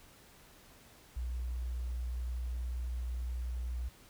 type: tone with sample-and-hold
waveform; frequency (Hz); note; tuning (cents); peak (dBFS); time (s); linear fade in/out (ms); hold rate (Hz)
sine; 61; B1; -21; -34; 1.16-3.89; 10; 11025
effects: pink hiss -59 dBFS RMS until 4.09 s